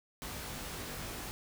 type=noise with comb filter; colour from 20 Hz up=pink; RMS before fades=-42 dBFS; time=0.22-1.31 s; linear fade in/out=0 ms; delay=20 ms; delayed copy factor=+0.85; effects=none